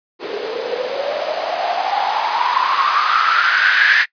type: noise with band-pass filter sweep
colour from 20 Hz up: blue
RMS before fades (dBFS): -17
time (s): 0.19-4.06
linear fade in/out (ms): 50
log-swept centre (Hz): 400 to 1800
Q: 9.4
effects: noise-tail reverb RT60 0.1 s tail -22 dB re dry + resampled to 11025 Hz